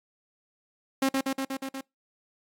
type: tone with echo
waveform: sawtooth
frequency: 268.7 Hz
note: C4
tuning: 46 cents sharp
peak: -18 dBFS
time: 1.02-1.09 s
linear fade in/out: 5 ms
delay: 120 ms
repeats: 6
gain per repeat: -2 dB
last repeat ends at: 1.81 s
effects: noise-tail reverb RT60 0.2 s tail -25 dB re dry + AAC 64 kbps